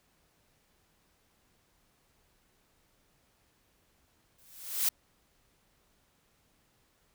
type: noise with exponential growth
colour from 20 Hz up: blue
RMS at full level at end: -25 dBFS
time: 4.38-4.89 s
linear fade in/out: 5 ms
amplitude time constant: 110 ms
effects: pink hiss -70 dBFS RMS until 7.14 s